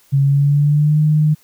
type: tone with pitch glide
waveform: sine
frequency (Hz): 138.4 to 152.68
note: C#3 to D#3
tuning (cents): -2 to -32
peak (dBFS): -10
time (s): 0.12-1.35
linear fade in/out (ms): 20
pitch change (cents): +170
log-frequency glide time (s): 0.22-1
effects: white hiss -53 dBFS RMS until 1.43 s